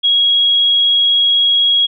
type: tone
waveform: sine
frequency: 3308 Hz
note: G#7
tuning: 8 cents flat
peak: -9 dBFS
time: 0.03-1.87 s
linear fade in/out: 20 ms
effects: none